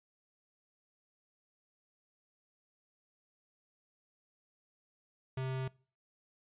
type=tone; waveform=square; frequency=131.2 Hz; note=C3; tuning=5 cents sharp; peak=-35 dBFS; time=5.37-5.68 s; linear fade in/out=5 ms; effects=noise-tail reverb RT60 0.4 s tail -23 dB re dry + resampled to 8000 Hz